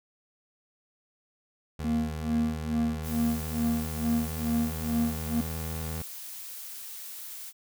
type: tone with pitch glide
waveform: 25% pulse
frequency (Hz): 77.8 to 79.71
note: D#2 to D#2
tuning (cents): 0 to +42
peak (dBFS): -29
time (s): 1.79-6.02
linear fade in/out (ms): 5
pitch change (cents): +42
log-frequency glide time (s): 2.04-5.43
type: tone with tremolo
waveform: triangle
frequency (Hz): 233.1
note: A#3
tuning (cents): 0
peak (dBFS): -21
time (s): 1.84-5.41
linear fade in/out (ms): 5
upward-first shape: sine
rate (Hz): 2.3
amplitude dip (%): 100
type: noise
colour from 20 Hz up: blue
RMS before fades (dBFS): -41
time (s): 3.02-7.53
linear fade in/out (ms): 50
effects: none